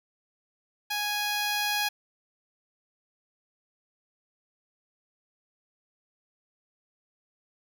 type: tone with level ramp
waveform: 10% pulse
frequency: 830 Hz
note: G#5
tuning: 1 cent flat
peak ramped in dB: -20 to -17 dBFS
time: 0.9-1.89 s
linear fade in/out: 10 ms
effects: none